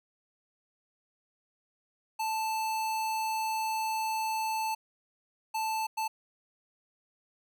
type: tone bursts at uneven times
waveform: square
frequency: 880 Hz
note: A5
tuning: in tune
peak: -30 dBFS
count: 3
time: 2.19-4.75 / 5.54-5.87 / 5.97-6.08 s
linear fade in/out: 10 ms
effects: none